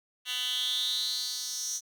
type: tone with high-pass filter sweep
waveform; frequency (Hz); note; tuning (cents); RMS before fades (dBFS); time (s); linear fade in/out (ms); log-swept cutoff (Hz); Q
10% pulse; 250; B3; +21; -32; 0.25-1.81; 50; 2700 to 6000; 6.8
effects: none